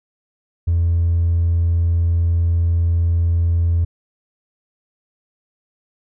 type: tone with hard clipping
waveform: sine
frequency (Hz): 84.8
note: E2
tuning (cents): +50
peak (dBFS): -14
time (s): 0.67-3.85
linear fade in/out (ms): 10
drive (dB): 1
effects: none